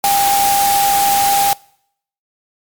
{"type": "tone in noise", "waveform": "sine", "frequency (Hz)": 800, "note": "G5", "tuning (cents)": 35, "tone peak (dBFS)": -12, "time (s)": [0.04, 1.53], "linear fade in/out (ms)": 0, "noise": "white", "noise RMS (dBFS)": -18, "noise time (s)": [0.04, 1.53], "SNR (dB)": 3, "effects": ["noise-tail reverb RT60 0.7 s tail -25 dB re dry", "MP3 96 kbps"]}